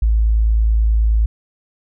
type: tone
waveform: sine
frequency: 54.7 Hz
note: A1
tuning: 9 cents flat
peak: -11 dBFS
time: 0.02-1.26 s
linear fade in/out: 5 ms
effects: none